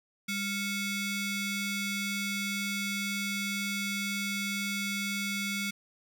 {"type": "ring-modulated tone", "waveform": "sawtooth", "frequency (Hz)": 1200, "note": "D6", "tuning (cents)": 37, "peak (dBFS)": -24, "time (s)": [0.28, 5.71], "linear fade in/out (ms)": 10, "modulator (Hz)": 999, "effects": []}